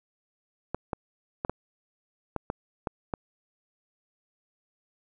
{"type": "clicks", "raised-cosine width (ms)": 1, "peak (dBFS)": -15, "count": 8, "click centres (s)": [0.746, 0.932, 1.449, 1.496, 2.363, 2.501, 2.872, 3.138], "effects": []}